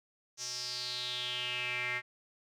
square tone with band-pass filter sweep, 123.47 Hz, B2, in tune, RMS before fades -37 dBFS, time 0.37-2.02 s, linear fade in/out 50 ms, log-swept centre 6000 to 2000 Hz, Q 5.7, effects none

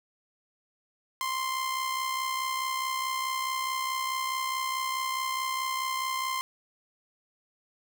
sawtooth tone with amplitude modulation, 1046.5 Hz, C6, in tune, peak -23 dBFS, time 1.21-6.41 s, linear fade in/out 0 ms, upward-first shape sine, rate 64.7 Hz, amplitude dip 45%, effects 10-bit

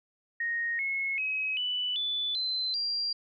sine tone with pitch steps, 1864.7 / 2179 / 2547 / 2977 / 3480 / 4067 / 4753 Hz, A#6 / C#7 / D#7 / F#7 / A7 / C8 / D8, 0 / -30 / +40 / +10 / -20 / -50 / +20 cents, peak -28 dBFS, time 0.4-3.13 s, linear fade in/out 5 ms, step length 390 ms, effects none

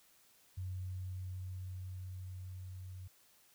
sine tone with level ramp, 92.5 Hz, F#2, in tune, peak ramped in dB -38 to -45 dBFS, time 0.57-3.08 s, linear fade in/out 10 ms, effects white hiss -67 dBFS RMS until 3.54 s

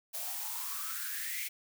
blue noise with high-pass filter sweep, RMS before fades -38 dBFS, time 0.13-1.49 s, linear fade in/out 20 ms, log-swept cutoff 630 to 2300 Hz, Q 8.5, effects none

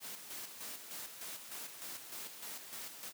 white noise with tremolo, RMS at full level -45 dBFS, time 0-3.13 s, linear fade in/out 50 ms, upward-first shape square, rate 3.3 Hz, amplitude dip 50%, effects high-pass 150 Hz 12 dB/octave

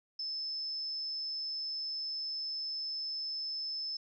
sine tone, 5250 Hz, E8, 8 cents flat, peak -35 dBFS, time 0.19-3.97 s, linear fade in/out 5 ms, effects none

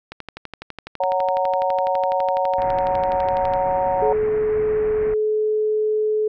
click train, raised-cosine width 0.3 ms, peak -16 dBFS, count 42, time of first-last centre 0.12-3.537 s, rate 12 Hz
harmonic tone, 185 Hz, F#3, in tune, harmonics 3 / 4 / 5, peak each -21 / -22 / -23 dBFS, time 1-4.13 s, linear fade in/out 5 ms
pink low-pass noise, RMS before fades -34 dBFS, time 2.58-5.14 s, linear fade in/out 2 ms, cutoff 2200 Hz, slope 48 dB/octave
sine tone, 428.9 Hz, A4, 44 cents flat, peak -17 dBFS, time 4.02-6.28 s, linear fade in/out 5 ms
effects none

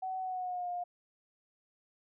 sine tone with pitch glide, 752 to 709.8 Hz, F#5 to F5, +28 to +28 cents, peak -34 dBFS, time 0.02-0.84 s, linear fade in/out 10 ms, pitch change -100 cents, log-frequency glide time 0.2-0.69 s, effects none

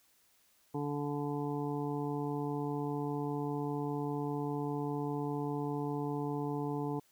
harmonic tone, 145 Hz, D3, 22 cents flat, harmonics 1 / 2 / 3 / 5 / 6 / 7, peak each -38 / -37 / -39 / -46 / -43 / -48 dBFS, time 0.74-7 s, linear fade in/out 10 ms, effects white hiss -69 dBFS RMS until 7.11 s

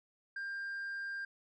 sine tone, 1595 Hz, G6, 30 cents sharp, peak -35 dBFS, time 0.36-1.25 s, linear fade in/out 5 ms, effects tanh soft clip ceiling -37 dBFS

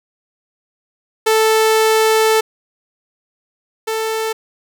sawtooth tone pair in turn, 440 / 442.5 Hz, A4 / A4, 0 / +10 cents, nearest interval unison, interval 10 cents, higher second, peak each -7 / -14 dBFS, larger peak first, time 1.26-2.41 / 3.87-4.33 s, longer first, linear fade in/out 10 ms, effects none

